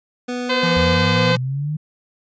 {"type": "tone with pitch glide", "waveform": "25% pulse", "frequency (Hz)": [246.9, 241.1], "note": ["B3", "B3"], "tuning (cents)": [0, -41], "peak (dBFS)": -19, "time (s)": [0.28, 1.33], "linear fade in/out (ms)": 10, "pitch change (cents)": -41, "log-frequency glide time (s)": [0.58, 0.87]}
{"type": "harmonic tone", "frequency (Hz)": 512, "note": "C5", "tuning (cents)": -38, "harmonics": [1, 2, 3, 4, 5, 6, 7, 8, 9], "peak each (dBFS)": [-21, -24, -26, -27, -28, -29, -29, -30, -31], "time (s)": [0.49, 1.36], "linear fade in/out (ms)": 10}
{"type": "tone with vibrato", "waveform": "square", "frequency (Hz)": 170, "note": "F3", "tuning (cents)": -46, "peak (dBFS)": -20, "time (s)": [0.63, 1.37], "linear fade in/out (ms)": 5, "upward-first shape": "sine", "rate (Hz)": 8.8, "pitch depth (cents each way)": 14}
{"type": "linear sweep", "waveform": "sine", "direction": "up", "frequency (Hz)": [76.4, 155.56], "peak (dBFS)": -20, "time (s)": [0.76, 1.77], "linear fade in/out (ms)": 10}
{"effects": ["resampled to 16000 Hz"]}